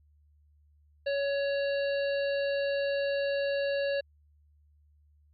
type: harmonic tone with a mistuned harmonic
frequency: 560 Hz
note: C#5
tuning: 18 cents sharp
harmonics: 1 / 3 / 5 / 7 / 8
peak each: -27 / -37 / -41 / -44 / -45 dBFS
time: 1.06-4.01 s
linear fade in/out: 10 ms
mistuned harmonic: 5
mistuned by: -19 cents
effects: added 74 Hz sine -60 dBFS peak until 5.33 s + MP3 64 kbps